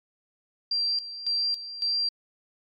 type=tone with tremolo; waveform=sine; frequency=4726 Hz; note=D8; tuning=10 cents sharp; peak=-23 dBFS; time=0.71-2.09 s; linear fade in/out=5 ms; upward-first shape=square; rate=1.8 Hz; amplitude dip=75%; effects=MP3 64 kbps